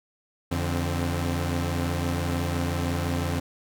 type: tone cluster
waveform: sawtooth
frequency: 85.8 / 145.6 / 261.2 Hz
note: F2 / D3 / C4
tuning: -30 / -15 / -3 cents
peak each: -23 / -27 / -28 dBFS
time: 0.51-3.4 s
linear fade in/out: 10 ms
effects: none